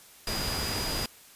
sine tone in noise, 4900 Hz, D#8, 27 cents flat, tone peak -34 dBFS, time 0.27-1.06 s, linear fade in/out 2 ms, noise pink, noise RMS -32 dBFS, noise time 0.27-1.06 s, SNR -5 dB, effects white hiss -53 dBFS RMS until 1.35 s + resampled to 32000 Hz

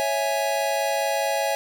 square chord, C# minor, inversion none, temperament equal, 554.4 / 659.3 / 830.6 Hz, C#5 / E5 / G#5, 0 / 0 / 0 cents, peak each -27 dBFS, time 0-1.55 s, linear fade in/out 0 ms, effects none

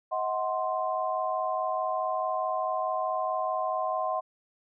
sine chord, C diminished, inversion first, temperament equal with one note detuned, 635.3 / 740 / 1046.5 Hz, Eb5 / Gb5 / C6, +36 / 0 / 0 cents, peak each -31 dBFS, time 0.11-4.21 s, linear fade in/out 20 ms, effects none

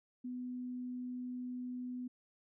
sine tone, 249.3 Hz, B3, 16 cents sharp, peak -39 dBFS, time 0.24-2.08 s, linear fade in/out 10 ms, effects none

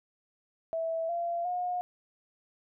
sine tone with pitch steps, 655 / 686 / 718.4 Hz, E5 / F5 / F5, -11 / -31 / +49 cents, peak -29 dBFS, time 0.73-1.81 s, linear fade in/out 0 ms, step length 360 ms, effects none

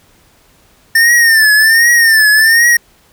square tone with vibrato, 1800 Hz, A6, 39 cents sharp, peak -6 dBFS, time 0.95-2.77 s, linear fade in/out 5 ms, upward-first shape triangle, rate 1.3 Hz, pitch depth 110 cents each way, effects pink hiss -49 dBFS RMS until 3.12 s

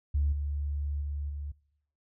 sine tone with level steps, 72.3 Hz, D2, 27 cents flat, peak -23 / -29 / -31 / -34 dBFS, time 0.14-1.52 s, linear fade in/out 10 ms, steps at 0.32 / 1.01 / 1.29 s, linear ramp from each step 10 ms, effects noise-tail reverb RT60 0.8 s tail -24 dB re dry + tanh soft clip ceiling -19 dBFS

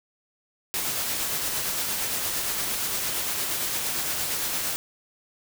white noise with tremolo, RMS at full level -27 dBFS, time 0.74-4.76 s, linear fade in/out 0 ms, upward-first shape sine, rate 8.7 Hz, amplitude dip 25%, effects none

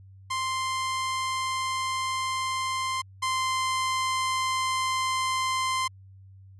sawtooth tone pair in turn, 1046.5 / 1042 Hz, C6 / C6, 0 / -7 cents, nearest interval unison, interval 7 cents, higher first, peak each -23 / -21 dBFS, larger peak second, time 0.3-3.02 / 3.22-5.88 s, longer first, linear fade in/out 10 ms, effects added 96 Hz sine -47 dBFS peak until 6.59 s + resampled to 24000 Hz

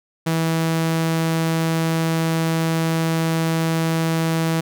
sawtooth tone, 163 Hz, E3, 19 cents flat, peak -14 dBFS, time 0.26-4.61 s, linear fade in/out 10 ms, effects none

